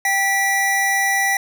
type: tone pair together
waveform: square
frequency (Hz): 785 / 1957.1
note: G5 / B6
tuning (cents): +2 / -16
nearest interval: octave + major third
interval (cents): 1582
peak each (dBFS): -22 / -18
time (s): 0.05-1.37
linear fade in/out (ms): 2
effects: none